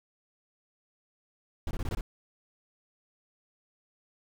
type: noise bursts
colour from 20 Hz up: brown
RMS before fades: -32 dBFS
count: 6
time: 1.67-2.01 s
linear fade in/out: 2 ms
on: 40 ms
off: 20 ms
effects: none